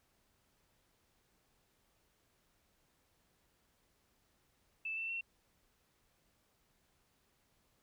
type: tone with pitch steps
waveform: sine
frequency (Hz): 2637 / 2675 / 2714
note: E7 / E7 / E7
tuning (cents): 0 / +25 / +50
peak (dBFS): -37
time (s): 4.85-5.21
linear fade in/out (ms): 5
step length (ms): 120
effects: pink hiss -75 dBFS RMS until 7.82 s